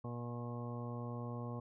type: harmonic tone with a mistuned harmonic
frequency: 120 Hz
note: B2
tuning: 49 cents flat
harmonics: 1 / 2 / 3 / 4 / 5 / 6 / 7 / 8 / 9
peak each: -42 / -46 / -54 / -50 / -53 / -57 / -55 / -62 / -52 dBFS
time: 0.04-1.6 s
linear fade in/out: 5 ms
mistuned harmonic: 8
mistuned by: +17 cents
effects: none